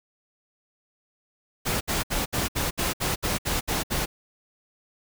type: noise bursts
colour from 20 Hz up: pink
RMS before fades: -26 dBFS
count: 11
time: 1.65-4.06 s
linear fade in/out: 20 ms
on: 160 ms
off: 65 ms
effects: none